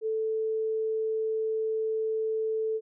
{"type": "tone", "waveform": "sine", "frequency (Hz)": 440, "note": "A4", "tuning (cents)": 0, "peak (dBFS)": -26, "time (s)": [0.01, 2.81], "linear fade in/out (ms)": 50, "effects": []}